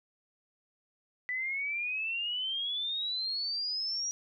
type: exponential sweep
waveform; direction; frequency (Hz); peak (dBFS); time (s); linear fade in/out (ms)
sine; up; 1975.5 to 5770; -31; 1.29-4.11; 0
effects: none